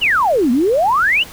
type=exponential two-way sweep; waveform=sine; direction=down then up; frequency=3100 to 228 to 3100 Hz; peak=-11 dBFS; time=0.01-1.24 s; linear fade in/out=20 ms; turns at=0.51 s; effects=pink hiss -36 dBFS RMS until 1.32 s